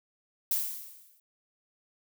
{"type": "noise with exponential decay", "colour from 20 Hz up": "violet", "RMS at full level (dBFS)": -26, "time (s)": [0.51, 1.2], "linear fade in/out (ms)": 2, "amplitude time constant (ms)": 150, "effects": []}